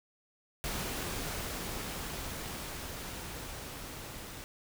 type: noise with level ramp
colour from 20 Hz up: pink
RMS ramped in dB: -36 to -45 dBFS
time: 0.64-4.44 s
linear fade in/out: 0 ms
effects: none